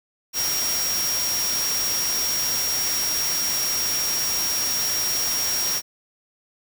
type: tone in noise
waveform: sine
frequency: 5610 Hz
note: F8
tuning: 7 cents sharp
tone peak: -23 dBFS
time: 0.33-5.82 s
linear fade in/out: 50 ms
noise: white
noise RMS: -27 dBFS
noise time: 0.33-5.82 s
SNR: +1 dB
effects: none